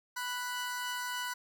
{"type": "tone pair together", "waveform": "sawtooth", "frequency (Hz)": [987.8, 1480], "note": ["B5", "F#6"], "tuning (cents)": [0, 0], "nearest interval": "perfect fifth", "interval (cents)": 700, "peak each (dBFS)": [-34, -34], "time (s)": [0.16, 1.34], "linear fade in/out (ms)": 10, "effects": []}